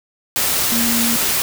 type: tone in noise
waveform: sine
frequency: 233.1 Hz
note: A#3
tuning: in tune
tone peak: -19 dBFS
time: 0.72-1.16 s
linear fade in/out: 0 ms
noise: white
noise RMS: -18 dBFS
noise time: 0.36-1.42 s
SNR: -4 dB
effects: none